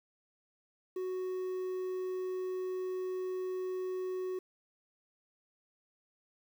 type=tone with quantisation; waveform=triangle; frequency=370.2 Hz; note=F#4; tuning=1 cent sharp; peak=-32 dBFS; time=0.96-4.39 s; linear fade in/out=5 ms; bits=10; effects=none